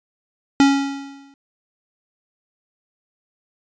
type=tone with exponential decay; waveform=square; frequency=277.2 Hz; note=C#4; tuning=in tune; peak=-9 dBFS; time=0.6-1.34 s; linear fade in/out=1 ms; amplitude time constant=160 ms; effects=resampled to 16000 Hz